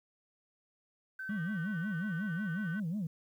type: tone with pitch glide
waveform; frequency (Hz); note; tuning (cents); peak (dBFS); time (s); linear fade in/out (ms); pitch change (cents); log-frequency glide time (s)
sine; 1537 to 1510.6; G6 to F#6; -35 to +35; -38; 1.19-2.8; 5; -30; 1.51-1.66
type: tone with vibrato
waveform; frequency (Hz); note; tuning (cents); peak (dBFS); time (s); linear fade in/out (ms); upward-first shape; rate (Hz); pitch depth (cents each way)
sine; 185; F#3; 0; -31; 1.29-3.07; 5; sine; 5.5; 270
effects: tanh soft clip ceiling -30 dBFS + 11-bit